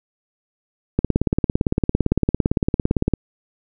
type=click train; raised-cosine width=3 ms; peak=-3 dBFS; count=39; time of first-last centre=0.99-3.137 s; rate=17.7 Hz; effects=none